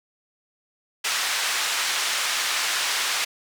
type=band-pass noise; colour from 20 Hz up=pink; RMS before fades=-25 dBFS; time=1.04-3.25 s; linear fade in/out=10 ms; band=1400 to 7900 Hz; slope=12 dB/octave; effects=none

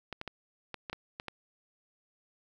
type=clicks; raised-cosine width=0.3 ms; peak=-22 dBFS; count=8; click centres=0.127 / 0.214 / 0.277 / 0.743 / 0.898 / 0.93 / 1.199 / 1.283 s; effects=10-bit

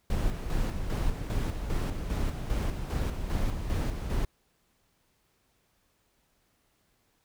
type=noise with tremolo; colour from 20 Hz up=brown; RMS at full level=-28 dBFS; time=0.1-4.25 s; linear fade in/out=2 ms; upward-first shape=square; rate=2.5 Hz; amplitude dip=50%; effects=pink hiss -71 dBFS RMS until 7.24 s

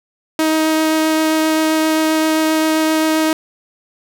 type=tone with vibrato; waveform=sawtooth; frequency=315.3 Hz; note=D#4; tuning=23 cents sharp; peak=-9 dBFS; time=0.39-3.33 s; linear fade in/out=2 ms; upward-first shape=triangle; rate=7.6 Hz; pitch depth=9 cents each way; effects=none

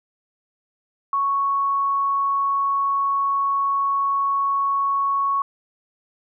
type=tone; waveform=sine; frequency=1108.7 Hz; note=C#6; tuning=in tune; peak=-18 dBFS; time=1.13-5.42 s; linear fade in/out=2 ms; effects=none

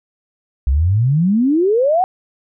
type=exponential sweep; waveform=sine; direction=up; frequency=61.74 to 770 Hz; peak=-11 dBFS; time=0.67-2.04 s; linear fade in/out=0 ms; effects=none

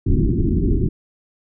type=low-pass noise; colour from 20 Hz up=pink; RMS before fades=-17 dBFS; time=0.06-0.89 s; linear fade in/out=10 ms; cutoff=390 Hz; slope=96 dB/octave; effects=none

